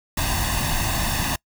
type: noise with comb filter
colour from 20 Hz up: pink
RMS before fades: -23 dBFS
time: 0.17-1.36 s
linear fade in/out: 5 ms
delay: 1.1 ms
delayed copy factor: +0.75
effects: noise-tail reverb RT60 0.1 s tail -25 dB re dry